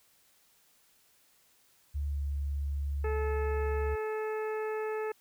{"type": "tone with pitch glide", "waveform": "sine", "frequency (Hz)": [72, 70.89], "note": ["D2", "C#2"], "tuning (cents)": [-34, 39], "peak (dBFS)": -30, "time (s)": [1.94, 3.96], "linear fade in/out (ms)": 20, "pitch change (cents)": -27, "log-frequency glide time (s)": [2.08, 2.19]}
{"type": "harmonic tone", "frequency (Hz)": 433, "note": "A4", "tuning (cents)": -28, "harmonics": [1, 2, 3, 4, 5, 6], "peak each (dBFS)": [-32, -41, -44, -45, -50, -51], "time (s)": [3.04, 5.12], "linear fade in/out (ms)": 5}
{"effects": ["white hiss -66 dBFS RMS until 5.2 s"]}